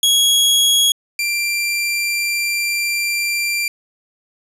sawtooth tone pair in turn, 3322 / 2366 Hz, G#7 / D7, 0 / +12 cents, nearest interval tritone, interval 588 cents, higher first, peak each -8 / -14 dBFS, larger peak first, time 0.03-0.92 / 1.19-3.68 s, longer second, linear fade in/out 2 ms, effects resampled to 32000 Hz + 8-bit

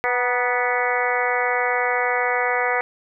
harmonic tone with a mistuned harmonic, 246.9 Hz, B3, in tune, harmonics 2 / 3 / 4 / 5 / 6 / 7 / 8 / 9, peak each -25 / -25 / -28 / -28 / -29 / -29 / -25 / -29 dBFS, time 0.04-2.81 s, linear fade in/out 0 ms, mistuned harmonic 4, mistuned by -45 cents, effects none

